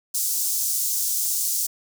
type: high-pass noise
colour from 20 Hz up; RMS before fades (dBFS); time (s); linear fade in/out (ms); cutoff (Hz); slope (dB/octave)
pink; -24; 0.14-1.67; 10; 6000; 24
effects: none